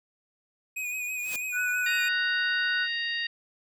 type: tone with vibrato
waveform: square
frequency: 2489 Hz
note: D#7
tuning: in tune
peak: -31 dBFS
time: 0.76-2.09 s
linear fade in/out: 10 ms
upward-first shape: sine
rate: 6.1 Hz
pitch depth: 36 cents each way
type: noise with exponential growth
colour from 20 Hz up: white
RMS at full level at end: -33 dBFS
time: 1.13-1.36 s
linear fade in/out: 2 ms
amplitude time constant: 49 ms
type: tone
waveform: sine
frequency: 1480 Hz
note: F#6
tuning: in tune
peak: -26 dBFS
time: 1.52-2.88 s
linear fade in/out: 50 ms
type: harmonic tone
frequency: 932.3 Hz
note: A#5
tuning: in tune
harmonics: 2 / 3 / 4 / 5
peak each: -30 / -34 / -36 / -38 dBFS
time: 1.86-3.27 s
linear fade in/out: 5 ms
effects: none